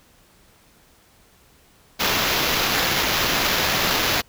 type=noise with sample-and-hold; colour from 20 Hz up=white; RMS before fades=-21 dBFS; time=1.99-4.22 s; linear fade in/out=20 ms; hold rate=8820 Hz; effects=pink hiss -55 dBFS RMS until 4.28 s